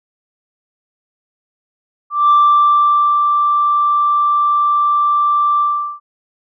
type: tone with ADSR envelope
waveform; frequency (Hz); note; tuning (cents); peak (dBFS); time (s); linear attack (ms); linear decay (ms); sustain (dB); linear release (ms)
sine; 1174.7; D6; 0; -5; 2.1-6; 200; 900; -5; 400
effects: tanh soft clip ceiling -4 dBFS